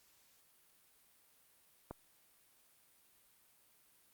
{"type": "click", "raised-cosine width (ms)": 1, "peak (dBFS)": -29, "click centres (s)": 1.91, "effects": ["white hiss -69 dBFS RMS until 4.13 s", "Opus 48 kbps"]}